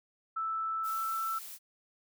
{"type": "tone with pitch glide", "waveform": "sine", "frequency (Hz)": [1318.5, 1330], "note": ["E6", "E6"], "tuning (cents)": [0, 15], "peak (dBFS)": -31, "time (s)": [0.36, 1.39], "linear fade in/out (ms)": 10, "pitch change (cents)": 15, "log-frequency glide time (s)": [0.76, 1.14]}
{"type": "noise", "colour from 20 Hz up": "blue", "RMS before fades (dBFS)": -45, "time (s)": [0.83, 1.59], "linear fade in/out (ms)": 50}
{"effects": []}